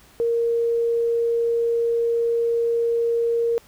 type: tone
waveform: sine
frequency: 465.9 Hz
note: A#4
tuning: 1 cent flat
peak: -18 dBFS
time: 0.2-3.58 s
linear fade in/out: 0 ms
effects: pink hiss -52 dBFS RMS until 3.67 s